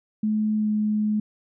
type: tone with pitch glide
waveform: sine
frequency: 214.4 to 212.3 Hz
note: A3 to G#3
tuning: -45 to +38 cents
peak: -20 dBFS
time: 0.23-1.2 s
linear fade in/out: 5 ms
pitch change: -17 cents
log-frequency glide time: 0.56-0.69 s
effects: none